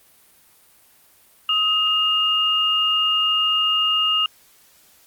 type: tone pair together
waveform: sine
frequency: 1262 / 2833 Hz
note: D#6 / F7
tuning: +24 / +24 cents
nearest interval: octave + major second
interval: 1400 cents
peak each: -24 / -17 dBFS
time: 1.49-4.26 s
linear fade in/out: 2 ms
effects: white hiss -54 dBFS RMS until 5.06 s + Opus 32 kbps